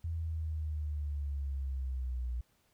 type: linear sweep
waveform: sine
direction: down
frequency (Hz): 83.2 to 59.8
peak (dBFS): -33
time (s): 0.04-2.41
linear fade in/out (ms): 5
effects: pink hiss -72 dBFS RMS until 2.73 s